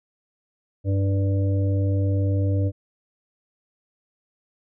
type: harmonic tone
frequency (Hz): 98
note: G2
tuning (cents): 0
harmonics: 1 / 3 / 5 / 6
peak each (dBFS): -19 / -29 / -33 / -35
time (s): 0.84-2.72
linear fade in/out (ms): 50
effects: none